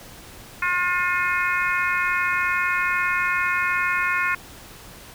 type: harmonic tone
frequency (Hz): 357.6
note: F4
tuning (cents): +41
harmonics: 3 / 4 / 5 / 6 / 7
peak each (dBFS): -26 / -24 / -27 / -27 / -28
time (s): 0.62-4.35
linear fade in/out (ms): 5
effects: pink hiss -43 dBFS RMS until 5.14 s